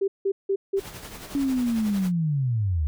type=tone bursts; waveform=sine; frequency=392 Hz; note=G4; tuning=in tune; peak=-20 dBFS; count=4; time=0.01-0.8 s; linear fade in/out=10 ms; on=70 ms; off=170 ms
type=noise with tremolo; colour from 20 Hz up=pink; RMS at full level=-38 dBFS; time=0.76-2.12 s; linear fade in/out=50 ms; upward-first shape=sine; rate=11 Hz; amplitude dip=50%
type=linear sweep; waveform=sine; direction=down; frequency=284.3 to 69.8 Hz; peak=-21 dBFS; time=1.35-2.87 s; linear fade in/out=0 ms
effects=none